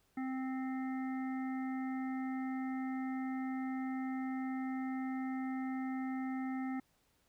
harmonic tone, 261.6 Hz, C4, in tune, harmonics 1 / 3 / 5 / 7 / 8, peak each -36 / -46 / -52 / -53 / -54 dBFS, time 0.17-6.8 s, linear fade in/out 5 ms, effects pink hiss -74 dBFS RMS until 7.28 s

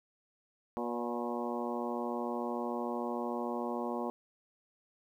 harmonic tone with a mistuned harmonic, 120 Hz, B2, 49 cents flat, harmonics 2 / 3 / 4 / 5 / 6 / 7 / 8 / 9, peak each -38 / -40 / -41 / -42 / -43 / -43 / -44 / -45 dBFS, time 0.77-4.1 s, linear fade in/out 0 ms, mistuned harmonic 5, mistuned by -39 cents, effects 11-bit

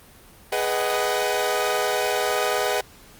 sawtooth chord, G# minor seventh, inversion none, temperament equal with one note detuned, 415.3 / 493.9 / 622.3 / 751.2 Hz, G#4 / B4 / D#5 / F#5, 0 / 0 / 0 / +26 cents, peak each -23 dBFS, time 0.52-2.81 s, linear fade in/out 5 ms, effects pink hiss -49 dBFS RMS until 3.19 s + Opus 32 kbps

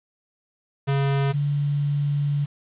square / sine tone pair in turn, 138.59 / 144.06 Hz, C#3 / D3, 0 / -33 cents, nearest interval minor second, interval 67 cents, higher second, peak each -20 / -20 dBFS, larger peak neither, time 0.87-1.33 / 1.33-2.46 s, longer second, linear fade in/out 20 ms, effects resampled to 8000 Hz + 8-bit

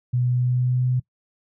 sine tone with pitch glide, 123.9 to 126.43 Hz, B2 to B2, +6 to +41 cents, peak -18 dBFS, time 0.13-1 s, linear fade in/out 10 ms, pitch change +35 cents, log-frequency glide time 0.28-0.89 s, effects noise-tail reverb RT60 0.1 s tail -21 dB re dry

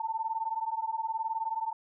sine beating tone pair, 885 / 904 Hz, A5 / A5, +10 / +47 cents, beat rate 19 Hz, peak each -33 / -33 dBFS, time 0-1.73 s, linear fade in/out 5 ms, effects none

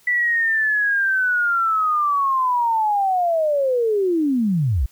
sine linear sweep, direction down, 1975.5 to 51 Hz, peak -16 dBFS, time 0.07-4.86 s, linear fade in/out 5 ms, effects white hiss -55 dBFS RMS until 4.91 s

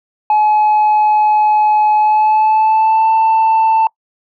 sine tone with pitch glide, 850 to 888.1 Hz, G#5 to A5, +40 to +16 cents, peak -6 dBFS, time 0.3-3.87 s, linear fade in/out 2 ms, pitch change +76 cents, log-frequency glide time 1.96-3.11 s, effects noise-tail reverb RT60 0.1 s tail -25 dB re dry + tanh soft clip ceiling -7 dBFS

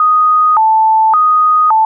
sine tone with vibrato, 1046.5 Hz, C6, in tune, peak -6 dBFS, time 0-1.85 s, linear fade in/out 2 ms, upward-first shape square, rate 0.88 Hz, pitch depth 300 cents each way, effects none

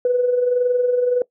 sine tone with amplitude modulation, 493.9 Hz, B4, in tune, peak -12 dBFS, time 0.05-1.22 s, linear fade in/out 2 ms, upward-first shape sine, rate 21.6 Hz, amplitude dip 50%, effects noise-tail reverb RT60 0.1 s tail -21 dB re dry + tanh soft clip ceiling -8 dBFS

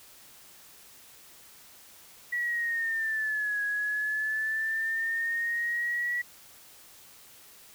sine linear two-way sweep, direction down then up, 1942 to 1661.2 to 1942 Hz, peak -27 dBFS, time 2.32-6.22 s, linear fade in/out 10 ms, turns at 3.62 s, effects white hiss -53 dBFS RMS until 7.74 s

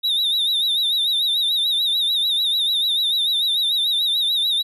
triangle tone with vibrato, 3729 Hz, A#7, in tune, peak -16 dBFS, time 0.03-4.63 s, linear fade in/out 20 ms, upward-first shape sine, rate 6.8 Hz, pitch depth 92 cents each way, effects none

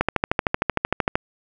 click train, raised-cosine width 0.5 ms, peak -3 dBFS, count 16, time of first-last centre 0.01-1.155 s, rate 13.1 Hz, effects none

